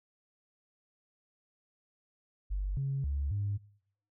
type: tone with pitch steps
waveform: sine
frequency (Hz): 48.37 / 137 / 70.5 / 101.4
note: G1 / C#3 / C#2 / G#2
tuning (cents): -22 / -20 / +30 / -41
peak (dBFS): -29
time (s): 2.5-3.58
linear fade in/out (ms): 20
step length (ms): 270
effects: noise-tail reverb RT60 0.7 s tail -25 dB re dry + tanh soft clip ceiling -25 dBFS